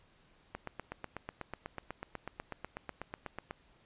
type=click train; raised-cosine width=0.5 ms; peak=-24 dBFS; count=25; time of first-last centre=0.55-3.509 s; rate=8.11 Hz; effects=pink hiss -66 dBFS RMS until 3.85 s + resampled to 8000 Hz